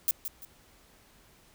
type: noise with echo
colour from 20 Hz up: violet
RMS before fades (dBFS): -25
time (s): 0.08-0.11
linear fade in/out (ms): 0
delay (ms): 170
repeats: 2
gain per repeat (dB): -10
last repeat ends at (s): 0.45
effects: pink hiss -60 dBFS RMS until 1.54 s